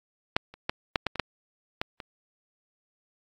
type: clicks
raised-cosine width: 0.3 ms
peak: -6 / -29 / -10 / -6 / -9 / -20 / -7 / -12 / -22 dBFS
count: 9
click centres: 0.365 / 0.54 / 0.695 / 0.958 / 1.067 / 1.157 / 1.197 / 1.815 / 2.002 s
effects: AAC 48 kbps